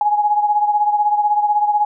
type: beating tone pair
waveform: sine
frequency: 832 / 848 Hz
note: G#5 / G#5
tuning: +3 / +36 cents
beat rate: 16 Hz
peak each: -14 / -20 dBFS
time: 0.01-1.85 s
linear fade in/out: 2 ms
effects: none